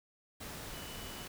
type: tone in noise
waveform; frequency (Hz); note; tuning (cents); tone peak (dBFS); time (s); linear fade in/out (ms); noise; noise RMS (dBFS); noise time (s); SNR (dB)
sine; 2964; F#7; +2; -52; 0.73-1.26; 10; pink; -45; 0.4-1.28; -10
effects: none